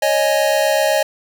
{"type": "chord", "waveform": "square", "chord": "C# suspended second", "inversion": "none", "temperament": "equal", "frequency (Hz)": [554.4, 622.3, 830.6], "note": ["C#5", "D#5", "G#5"], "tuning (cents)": [0, 0, 0], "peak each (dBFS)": [-19, -17, -22], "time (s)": [0.02, 1.03], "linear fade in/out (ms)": 5, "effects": []}